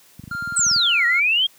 clicks, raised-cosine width 5 ms, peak -22 dBFS, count 12, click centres 0.195 / 0.238 / 0.277 / 0.313 / 0.349 / 0.424 / 0.475 / 0.523 / 0.593 / 0.665 / 0.713 / 0.762 s
triangle tone, 1396.9 Hz, F6, in tune, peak -23 dBFS, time 0.31-1.2 s, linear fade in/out 5 ms
sine exponential two-way sweep, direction down then up, 8372 to 1864.7 to 3288 Hz, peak -15 dBFS, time 0.56-1.47 s, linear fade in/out 10 ms, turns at 1.06 s
effects white hiss -52 dBFS RMS until 1.58 s + high-pass 100 Hz 12 dB/octave

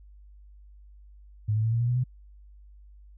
sine tone with pitch steps, 106.3 / 109.41 / 112.62 / 115.92 / 119.32 / 122.81 / 126.41 Hz, G#2 / A2 / A2 / A#2 / A#2 / B2 / B2, +41 / -9 / +41 / -9 / +41 / -9 / +41 cents, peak -22 dBFS, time 1.48-2.04 s, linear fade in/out 10 ms, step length 80 ms, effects added 50 Hz sine -48 dBFS peak until 3.17 s

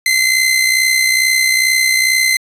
sawtooth tone with amplitude modulation, 2063 Hz, C7, 25 cents flat, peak -5 dBFS, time 0.06-2.37 s, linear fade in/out 2 ms, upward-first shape sine, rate 62.3 Hz, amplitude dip 50%, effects resampled to 32000 Hz

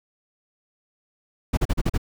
brown noise bursts, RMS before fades -20 dBFS, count 6, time 1.53-1.978 s, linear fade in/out 10 ms, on 43 ms, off 38 ms, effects none

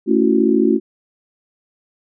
sine chord, F# minor seventh, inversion first, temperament just, 222 / 277.5 / 333 / 370 Hz, A3 / C#4 / E4 / F#4, +16 / +2 / +18 / 0 cents, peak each -17 dBFS, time 0.06-0.8 s, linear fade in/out 50 ms, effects none

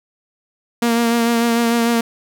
sawtooth tone with vibrato, 233.5 Hz, A#3, 3 cents sharp, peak -10 dBFS, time 0.82-2.01 s, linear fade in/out 5 ms, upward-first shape triangle, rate 6.7 Hz, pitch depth 29 cents each way, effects none

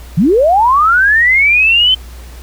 sine linear sweep, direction up, 138.59 to 3100 Hz, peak -6 dBFS, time 0.17-1.95 s, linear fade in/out 10 ms, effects added 60 Hz sine -29 dBFS peak until 2.42 s + pink hiss -39 dBFS RMS until 2.42 s

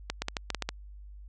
clicks, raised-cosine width 0.2 ms, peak -13 dBFS, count 8, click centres 0.1 / 0.22 / 0.284 / 0.368 / 0.503 / 0.547 / 0.623 / 0.69 s, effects added 50 Hz sine -44 dBFS peak until 1.28 s + resampled to 24000 Hz

